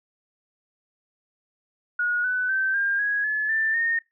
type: tone with pitch steps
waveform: sine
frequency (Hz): 1448 / 1498.2 / 1550.1 / 1603.9 / 1659.5 / 1717 / 1776.5 / 1838.1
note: F#6 / F#6 / G6 / G6 / G#6 / A6 / A6 / A#6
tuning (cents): -38 / +21 / -20 / +39 / -2 / -43 / +16 / -25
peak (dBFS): -21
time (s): 1.99-3.99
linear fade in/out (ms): 5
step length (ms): 250
effects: noise-tail reverb RT60 0.2 s tail -20 dB re dry